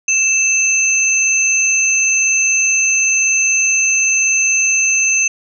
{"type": "tone pair together", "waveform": "sine", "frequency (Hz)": [2637, 6258], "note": ["E7", "G8"], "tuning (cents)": [0, -4], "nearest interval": "octave + minor third", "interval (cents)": 1496, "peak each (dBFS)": -14, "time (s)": [0.08, 5.28], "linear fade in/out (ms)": 5, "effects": []}